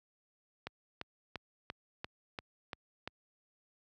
click train, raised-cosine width 0.3 ms, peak -23 dBFS, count 8, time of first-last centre 0.67-3.075 s, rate 2.91 Hz, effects high-pass 60 Hz 12 dB/octave

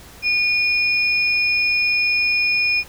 sine tone pair together, 2447 / 5209 Hz, D#7 / E8, -29 / -21 cents, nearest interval octave + minor second, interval 1308 cents, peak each -16 / -24 dBFS, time 0.22-2.84 s, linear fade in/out 50 ms, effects added 60 Hz sine -48 dBFS peak until 2.88 s + pink hiss -43 dBFS RMS until 2.88 s

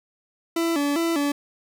40% pulse tone with vibrato, 309.3 Hz, D#4, 10 cents flat, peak -20 dBFS, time 0.56-1.32 s, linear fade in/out 5 ms, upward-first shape square, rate 2.5 Hz, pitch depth 130 cents each way, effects none

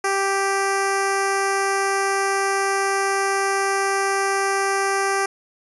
10% pulse tone with notch filter, 392 Hz, G4, in tune, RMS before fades -21 dBFS, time 0.04-5.26 s, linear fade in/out 5 ms, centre 3300 Hz, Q 1.3, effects resampled to 24000 Hz

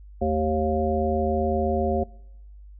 harmonic tone with a mistuned harmonic, 77.78 Hz, D#2, in tune, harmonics 1 / 3 / 5 / 7 / 9, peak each -27 / -27 / -27 / -27 / -27 dBFS, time 0.21-2.04 s, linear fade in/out 10 ms, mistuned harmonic 3, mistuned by -57 cents, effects noise-tail reverb RT60 1.0 s tail -25 dB re dry + added 50 Hz sine -42 dBFS peak until 2.79 s

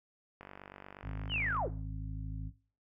click train, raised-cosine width 0.5 ms, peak -32 dBFS, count 57, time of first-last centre 0.41-1.567 s, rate 48.4 Hz
harmonic tone, 53 Hz, G#1, 36 cents sharp, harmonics 1 / 2 / 3 / 5, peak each -39 / -42 / -46 / -50 dBFS, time 1.02-2.52 s, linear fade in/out 50 ms
sine linear sweep, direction down, 3136 to 202.9 Hz, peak -31 dBFS, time 1.29-1.7 s, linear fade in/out 50 ms
effects noise-tail reverb RT60 0.4 s tail -18 dB re dry

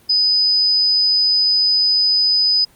sine tone, 4997 Hz, D#8, 7 cents sharp, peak -12 dBFS, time 0.09-2.65 s, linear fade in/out 10 ms, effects pink hiss -51 dBFS RMS until 2.75 s + Opus 24 kbps

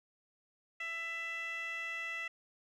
15% pulse tone with band-pass filter, 665 Hz, E5, 15 cents sharp, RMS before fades -40 dBFS, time 0.8-2.28 s, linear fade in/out 5 ms, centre 2300 Hz, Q 4.9, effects none

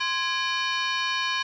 20% pulse ring-modulated tone, 1352 Hz, E6, 43 cents sharp, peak -16 dBFS, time 0-1.43 s, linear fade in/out 10 ms, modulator 307 Hz, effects resampled to 16000 Hz + 8-bit

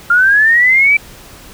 sine linear sweep, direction up, 1386 to 2336 Hz, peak -6 dBFS, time 0.1-0.97 s, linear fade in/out 5 ms, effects pink hiss -37 dBFS RMS until 1.53 s

